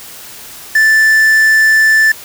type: tone with quantisation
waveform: triangle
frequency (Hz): 1760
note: A6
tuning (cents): 0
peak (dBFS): -4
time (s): 0.75-2.12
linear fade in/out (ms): 5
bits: 4
effects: white hiss -32 dBFS RMS until 2.24 s